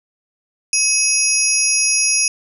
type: tone cluster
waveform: sine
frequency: 2558 / 5100 / 5780 / 6610 / 10520 Hz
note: D#7 / D#8 / F#8 / G#8 / E9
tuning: +47 / +42 / -41 / -9 / -5 cents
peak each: -20 dBFS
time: 0.73-2.28 s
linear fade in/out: 2 ms
effects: none